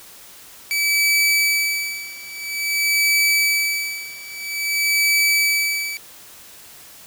sawtooth tone with tremolo, 2299 Hz, D7, 37 cents flat, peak -11 dBFS, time 0.71-5.97 s, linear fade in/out 0 ms, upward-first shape sine, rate 0.5 Hz, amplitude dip 90%, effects white hiss -43 dBFS RMS until 7.06 s

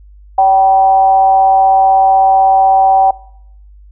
sine tone with frequency modulation, 770 Hz, G5, 31 cents flat, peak -5 dBFS, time 0.38-3.11 s, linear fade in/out 5 ms, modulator 198 Hz, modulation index 0.37, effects noise-tail reverb RT60 0.7 s tail -22 dB re dry + added 50 Hz sine -36 dBFS peak until 3.91 s

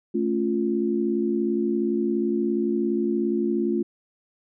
sine chord, A augmented, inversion none, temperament equal, 220 / 277.2 / 349.2 Hz, A3 / C#4 / E#4, 0 / 0 / 0 cents, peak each -25 / -28 / -24 dBFS, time 0.14-3.83 s, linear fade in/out 10 ms, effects none

